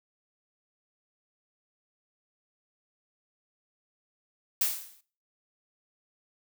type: noise with exponential decay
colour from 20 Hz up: blue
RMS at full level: -23 dBFS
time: 4.61-5.01 s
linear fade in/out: 5 ms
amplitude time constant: 86 ms
effects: noise-tail reverb RT60 0.4 s tail -18 dB re dry